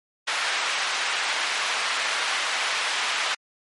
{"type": "band-pass noise", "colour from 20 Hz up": "white", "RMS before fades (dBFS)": -26, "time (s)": [0.27, 3.35], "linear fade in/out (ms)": 10, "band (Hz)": [850, 3000], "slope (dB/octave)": 12, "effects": ["MP3 48 kbps"]}